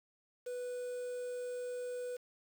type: tone with quantisation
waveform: triangle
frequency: 493.9 Hz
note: B4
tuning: in tune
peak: -36 dBFS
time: 0.46-2.17 s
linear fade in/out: 10 ms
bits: 9
effects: none